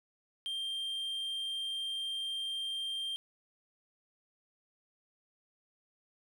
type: tone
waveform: triangle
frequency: 3176 Hz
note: G7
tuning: 22 cents sharp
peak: -33 dBFS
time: 0.46-3.16 s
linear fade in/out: 0 ms
effects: none